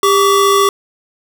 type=tone pair together; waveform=square; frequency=398.2 / 1140 Hz; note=G4 / C#6; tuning=+27 / +48 cents; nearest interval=octave + tritone; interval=1821 cents; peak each=-12 dBFS; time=0.03-0.69 s; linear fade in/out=2 ms; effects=none